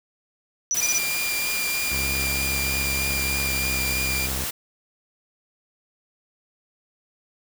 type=tone bursts; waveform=sine; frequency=5920 Hz; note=F#8; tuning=in tune; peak=-20 dBFS; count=5; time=0.71-0.981 s; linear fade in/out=0 ms; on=35 ms; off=24 ms
type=noise; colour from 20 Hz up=white; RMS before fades=-29 dBFS; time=0.74-4.51 s; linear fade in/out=10 ms
type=tone with vibrato; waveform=sawtooth; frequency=2395 Hz; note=D7; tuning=33 cents sharp; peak=-22 dBFS; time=0.81-4.27 s; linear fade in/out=10 ms; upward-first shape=triangle; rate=3.2 Hz; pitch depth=13 cents each way
type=tone with pitch glide; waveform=sawtooth; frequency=68.1 to 66.24 Hz; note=C#2 to C2; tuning=-30 to +22 cents; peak=-25 dBFS; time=1.91-4.45 s; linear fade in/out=10 ms; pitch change=-48 cents; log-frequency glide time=3.47-3.68 s
effects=none